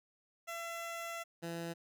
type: tone pair in turn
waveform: 15% pulse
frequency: 674 / 168.19 Hz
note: E5 / E3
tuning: +38 / +35 cents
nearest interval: 2 octaves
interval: 2403 cents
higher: first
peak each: -34 / -33 dBFS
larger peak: second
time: 0.47-1.24 / 1.42-1.74 s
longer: first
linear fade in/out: 20 ms
effects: none